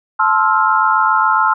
sine chord, F major seventh, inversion first, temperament just, 873.1 / 1047.7 / 1309.6 / 1396.9 Hz, A5 / C6 / E6 / F6, -14 / +2 / -12 / 0 cents, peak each -16 dBFS, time 0.19-1.54 s, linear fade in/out 10 ms, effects none

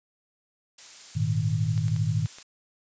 blue noise, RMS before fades -41 dBFS, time 0.78-2.43 s, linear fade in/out 5 ms
sine chord, Ab suspended second, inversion none, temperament equal, 103.83 / 116.54 / 155.56 Hz, Ab2 / Bb2 / Eb3, 0 / 0 / 0 cents, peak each -27 dBFS, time 1.15-2.27 s, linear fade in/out 20 ms
clicks, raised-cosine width 0.2 ms, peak -26 dBFS, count 5, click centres 1.778 / 1.882 / 1.963 / 2.259 / 2.385 s
effects resampled to 16000 Hz

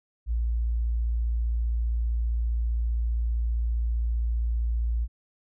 sine tone, 57.6 Hz, A#1, 20 cents flat, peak -23 dBFS, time 0.26-5.08 s, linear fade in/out 50 ms, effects none

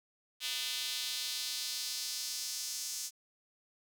square tone with high-pass filter sweep, 136.3 Hz, C#3, 29 cents flat, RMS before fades -38 dBFS, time 0.4-3.11 s, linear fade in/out 50 ms, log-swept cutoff 3300 to 6100 Hz, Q 2.1, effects 10-bit

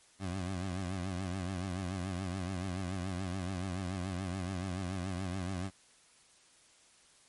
20% pulse tone with vibrato, 92.5 Hz, F#2, in tune, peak -30 dBFS, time 0.19-5.71 s, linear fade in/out 50 ms, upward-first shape triangle, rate 7 Hz, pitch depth 120 cents each way, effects white hiss -63 dBFS RMS until 7.28 s + MP3 48 kbps

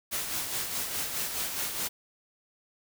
white noise with tremolo, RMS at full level -31 dBFS, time 0.11-1.89 s, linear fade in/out 20 ms, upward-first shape sine, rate 4.8 Hz, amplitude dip 45%, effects none

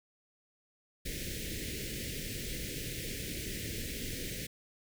pink band-stop noise, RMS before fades -39 dBFS, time 1.05-4.47 s, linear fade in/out 10 ms, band 520 to 1800 Hz, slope 48 dB/octave, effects none

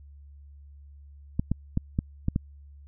clicks, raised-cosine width 5 ms, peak -12 dBFS, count 6, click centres 1.395 / 1.516 / 1.774 / 1.989 / 2.284 / 2.361 s, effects added 71 Hz sine -46 dBFS peak until 2.87 s

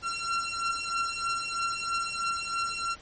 sawtooth beating tone pair, 1364 / 1367.1 Hz, F6 / F6, -41 / -37 cents, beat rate 3.1 Hz, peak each -28 dBFS, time 0.02-2.96 s, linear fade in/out 50 ms, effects pink hiss -51 dBFS RMS until 3.01 s + MP3 32 kbps

